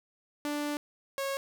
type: tone pair in turn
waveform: sawtooth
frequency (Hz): 293.7 / 547.7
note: D4 / C#5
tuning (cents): 0 / -21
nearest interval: major seventh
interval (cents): 1079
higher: second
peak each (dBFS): -27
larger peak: neither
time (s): 0.45-0.77 / 1.18-1.37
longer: first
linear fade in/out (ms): 0
effects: none